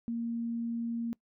sine tone, 232.7 Hz, A#3, 3 cents flat, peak -31 dBFS, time 0.08-1.13 s, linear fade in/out 0 ms, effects noise-tail reverb RT60 0.1 s tail -23 dB re dry

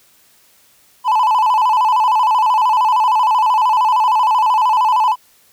triangle tone with vibrato, 932.3 Hz, A#5, in tune, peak -8 dBFS, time 1.04-5.16 s, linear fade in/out 50 ms, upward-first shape square, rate 13 Hz, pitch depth 120 cents each way, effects tanh soft clip ceiling -4 dBFS + white hiss -52 dBFS RMS until 5.52 s

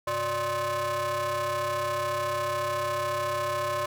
40% pulse ring-modulated tone, 230 Hz, A#3, 23 cents flat, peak -23 dBFS, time 0.07-3.86 s, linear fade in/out 5 ms, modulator 822 Hz, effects none

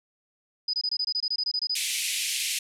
sine tone bursts, 4978 Hz, D#8, in tune, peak -24 dBFS, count 14, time 0.68-1.749 s, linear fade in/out 5 ms, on 55 ms, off 23 ms
pink band-pass noise, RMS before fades -29 dBFS, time 1.75-2.59 s, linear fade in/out 5 ms, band 2200 to 12000 Hz, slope 48 dB/octave
effects none

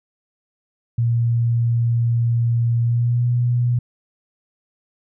sine tone with pitch glide, 117.5 to 121.5 Hz, A#2 to B2, +14 to -28 cents, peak -15 dBFS, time 0.98-3.79 s, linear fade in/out 5 ms, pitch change +58 cents, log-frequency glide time 2.82-3.26 s, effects none

